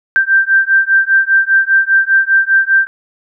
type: beating tone pair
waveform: sine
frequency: 1568 / 1573 Hz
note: G6 / G6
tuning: 0 / +6 cents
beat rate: 5 Hz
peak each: -11 dBFS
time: 0.16-2.87 s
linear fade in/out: 0 ms
effects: none